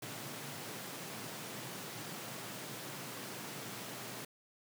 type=high-pass noise; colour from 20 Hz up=pink; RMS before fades=-45 dBFS; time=0.02-4.25 s; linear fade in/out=5 ms; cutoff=110 Hz; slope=96 dB/octave; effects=none